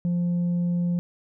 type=tone with tanh clipping; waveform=sine; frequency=174.61 Hz; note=F3; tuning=in tune; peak=-22 dBFS; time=0.05-0.99 s; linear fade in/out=0 ms; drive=2 dB; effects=none